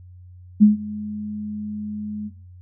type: tone with ADSR envelope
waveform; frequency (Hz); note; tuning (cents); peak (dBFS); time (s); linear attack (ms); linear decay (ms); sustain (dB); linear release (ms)
sine; 210.3; G#3; +22; -6; 0.6-2.31; 26; 140; -20; 45
effects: noise-tail reverb RT60 0.4 s tail -18 dB re dry + added 90 Hz sine -41 dBFS peak until 2.61 s